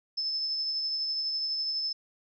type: tone with tremolo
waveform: sine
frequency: 5250 Hz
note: E8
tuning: 8 cents flat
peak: -27 dBFS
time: 0.17-1.93 s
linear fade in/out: 10 ms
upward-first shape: triangle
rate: 12 Hz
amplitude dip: 30%
effects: none